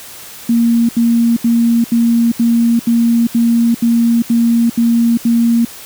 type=tone bursts; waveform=sine; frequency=233.1 Hz; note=A#3; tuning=in tune; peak=-8 dBFS; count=11; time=0.49-5.65 s; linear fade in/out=5 ms; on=400 ms; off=76 ms; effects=white hiss -33 dBFS RMS until 5.85 s